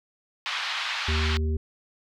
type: band-pass noise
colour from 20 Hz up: white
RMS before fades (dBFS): -30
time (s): 0.46-1.37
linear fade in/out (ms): 0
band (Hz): 910 to 3900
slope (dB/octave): 24
type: harmonic tone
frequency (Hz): 77.78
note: D#2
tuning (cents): 0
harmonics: 1 / 3 / 5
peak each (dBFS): -23 / -35 / -35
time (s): 1.08-1.57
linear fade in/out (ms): 5
effects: none